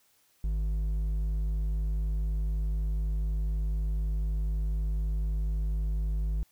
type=tone with hard clipping; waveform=sine; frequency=52 Hz; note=G#1; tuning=3 cents sharp; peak=-28 dBFS; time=0.44-6.43 s; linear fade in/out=0 ms; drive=5 dB; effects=white hiss -67 dBFS RMS until 6.51 s